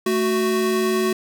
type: tone pair together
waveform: square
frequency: 220.2 / 370.3 Hz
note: A3 / F#4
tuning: +2 / +1 cents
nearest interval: major sixth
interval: 899 cents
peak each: -24 / -20 dBFS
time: 0.06-1.13 s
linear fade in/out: 5 ms
effects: none